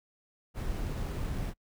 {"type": "noise with sample-and-hold", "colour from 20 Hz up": "brown", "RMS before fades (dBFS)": -34, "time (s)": [0.54, 1.54], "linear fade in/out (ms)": 50, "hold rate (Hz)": 11025, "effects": ["noise-tail reverb RT60 0.1 s tail -26 dB re dry"]}